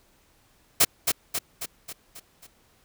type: noise with echo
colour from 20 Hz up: white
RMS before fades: -17 dBFS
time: 0.8-0.85 s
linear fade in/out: 10 ms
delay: 270 ms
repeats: 6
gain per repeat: -5 dB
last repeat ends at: 2.47 s
effects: pink hiss -62 dBFS RMS until 2.84 s